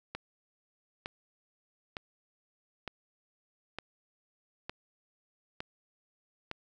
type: click train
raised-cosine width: 0.3 ms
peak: -21 dBFS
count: 8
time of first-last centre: 0.15-6.514 s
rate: 1.1 Hz
effects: none